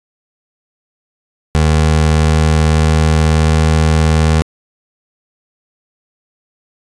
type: tone with pitch glide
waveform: 25% pulse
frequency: 77.78 to 79.05 Hz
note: D#2 to D#2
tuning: 0 to +28 cents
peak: -5 dBFS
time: 1.55-4.42 s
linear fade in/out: 0 ms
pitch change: +28 cents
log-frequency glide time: 1.67-4.22 s
effects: resampled to 22050 Hz